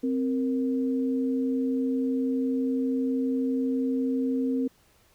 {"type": "tone pair together", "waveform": "sine", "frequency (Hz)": [261.6, 466.1], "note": ["C4", "A#4"], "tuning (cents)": [0, 0], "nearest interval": "minor seventh", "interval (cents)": 1000, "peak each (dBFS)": [-24, -32], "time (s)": [0.03, 4.68], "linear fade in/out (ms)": 10, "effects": ["pink hiss -62 dBFS RMS until 5.14 s"]}